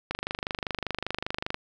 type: click train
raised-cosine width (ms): 0.3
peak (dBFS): -13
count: 37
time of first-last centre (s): 0.11-1.544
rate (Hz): 25.1
effects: none